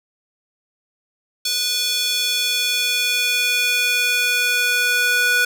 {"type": "tone with high-pass filter sweep", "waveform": "square", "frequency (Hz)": 489.9, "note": "B4", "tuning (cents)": -14, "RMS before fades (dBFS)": -19, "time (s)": [1.45, 5.45], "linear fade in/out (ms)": 5, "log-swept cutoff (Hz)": [4000, 1600], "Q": 2.2, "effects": ["7-bit"]}